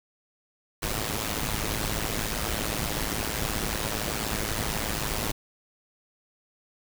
pink noise with amplitude modulation, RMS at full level -26 dBFS, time 0.82-5.32 s, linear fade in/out 10 ms, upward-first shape sine, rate 108 Hz, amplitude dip 80%, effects none

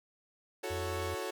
sawtooth chord, F# minor seventh, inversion third, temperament equal, 329.6 / 370 / 440 / 554.4 Hz, E4 / F#4 / A4 / C#5, 0 / 0 / 0 / 0 cents, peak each -42 / -36 / -36 / -37 dBFS, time 0.63-1.31 s, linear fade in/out 10 ms
triangle tone, 87.31 Hz, F2, in tune, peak -36 dBFS, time 0.7-1.15 s, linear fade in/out 10 ms
effects none

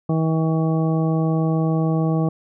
harmonic tone, 160.4 Hz, E3, 47 cents flat, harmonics 1 / 2 / 3 / 4 / 5 / 7, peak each -18 / -24 / -28 / -30 / -32 / -35 dBFS, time 0.09-2.29 s, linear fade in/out 5 ms, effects none

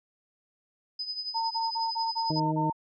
sine tone with tremolo, 5010 Hz, D#8, 11 cents sharp, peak -29 dBFS, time 0.99-2.4 s, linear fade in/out 5 ms, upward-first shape triangle, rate 11 Hz, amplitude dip 75%
sine tone bursts, 907 Hz, A#5, 48 cents flat, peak -27 dBFS, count 7, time 1.34-2.728 s, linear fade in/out 20 ms, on 170 ms, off 33 ms
harmonic tone, 156.5 Hz, D#3, 10 cents sharp, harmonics 1 / 2 / 3 / 4, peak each -29 / -30 / -40 / -37 dBFS, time 2.3-2.7 s, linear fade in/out 2 ms
effects none

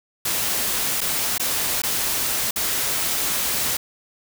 white noise with dropouts, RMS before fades -23 dBFS, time 0.25-3.77 s, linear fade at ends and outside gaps 5 ms, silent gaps 1.007-1.013 / 1.381-1.396 / 1.82-1.834 / 2.51-2.559 s, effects none

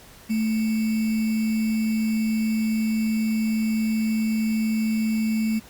sine tone with sample-and-hold, 220 Hz, A3, in tune, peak -20 dBFS, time 0.29-5.6 s, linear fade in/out 20 ms, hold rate 2450 Hz, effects pink hiss -48 dBFS RMS until 5.69 s + Opus 48 kbps

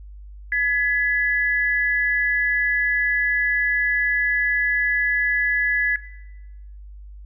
sine tone pair together, 1693.2 / 1991 Hz, G#6 / B6, +33 / +14 cents, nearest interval minor third, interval 281 cents, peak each -21 / -22 dBFS, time 0.52-5.96 s, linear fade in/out 2 ms, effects noise-tail reverb RT60 1.0 s tail -17 dB re dry + added 50 Hz sine -37 dBFS peak until 7.25 s

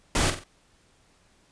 pink noise with echo, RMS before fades -23 dBFS, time 0.15-0.3 s, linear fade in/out 2 ms, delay 46 ms, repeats 3, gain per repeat -8 dB, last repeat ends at 0.438 s, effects pink hiss -62 dBFS RMS until 1.51 s + resampled to 22050 Hz

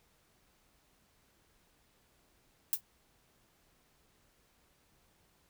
violet noise with exponential decay, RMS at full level -25 dBFS, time 2.73-2.81 s, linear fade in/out 1 ms, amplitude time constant 16 ms, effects pink hiss -70 dBFS RMS until 5.49 s

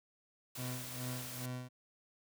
white noise, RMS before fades -46 dBFS, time 0.55-1.46 s, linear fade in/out 5 ms
30% pulse tone with tremolo, 125.8 Hz, B2, 32 cents sharp, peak -36 dBFS, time 0.57-1.69 s, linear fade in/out 20 ms, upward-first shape sine, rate 2.4 Hz, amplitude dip 75%
effects none

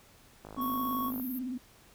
click train, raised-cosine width 1 ms, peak -31 dBFS, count 40, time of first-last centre 0.45-1.199 s, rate 52.1 Hz
triangle tone, 1108.7 Hz, C#6, in tune, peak -30 dBFS, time 0.56-1.12 s, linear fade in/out 50 ms
sine tone with vibrato, 253.7 Hz, B3, 47 cents sharp, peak -33 dBFS, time 0.57-1.58 s, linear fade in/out 10 ms, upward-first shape triangle, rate 18 Hz, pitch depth 99 cents each way
pink band-pass noise, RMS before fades -43 dBFS, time 0.61-1.39 s, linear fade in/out 5 ms, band 12000 to 15000 Hz, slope 96 dB/octave
effects pink hiss -59 dBFS RMS until 1.94 s

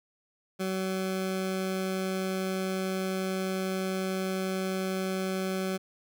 20% pulse tone, 188.8 Hz, F#3, 35 cents sharp, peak -24 dBFS, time 0.59-5.78 s, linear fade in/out 20 ms, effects none

